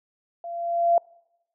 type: tone with level ramp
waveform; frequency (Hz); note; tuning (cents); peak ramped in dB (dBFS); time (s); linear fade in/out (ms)
sine; 685; F5; -34; -33 to -14; 0.44-0.98; 2
effects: noise-tail reverb RT60 0.9 s tail -26 dB re dry